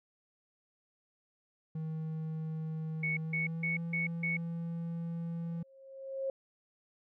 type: tone with pitch glide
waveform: triangle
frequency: 158.6 to 167.74 Hz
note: D#3 to E3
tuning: +33 to +30 cents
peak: -33 dBFS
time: 1.75-5.63 s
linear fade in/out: 5 ms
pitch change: +97 cents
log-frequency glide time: 3.17-3.8 s
type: tone bursts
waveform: sine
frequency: 2217 Hz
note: C#7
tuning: in tune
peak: -31 dBFS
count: 5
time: 3.03-4.37 s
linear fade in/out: 5 ms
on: 140 ms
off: 160 ms
type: tone with exponential growth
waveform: sine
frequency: 538 Hz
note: C5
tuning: 48 cents sharp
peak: -30 dBFS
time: 5.42-6.3 s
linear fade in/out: 2 ms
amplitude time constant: 190 ms
effects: none